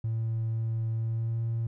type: tone with pitch glide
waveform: triangle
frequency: 112.8 to 114.71 Hz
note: A2 to A#2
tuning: +44 to -27 cents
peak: -24 dBFS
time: 0.04-1.67 s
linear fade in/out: 5 ms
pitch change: +29 cents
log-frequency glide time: 1.03-1.4 s
effects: tanh soft clip ceiling -23 dBFS